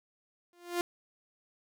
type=tone with exponential growth; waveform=sawtooth; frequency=349.2 Hz; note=F4; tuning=in tune; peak=-22 dBFS; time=0.53-0.81 s; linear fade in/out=1 ms; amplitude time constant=60 ms; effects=none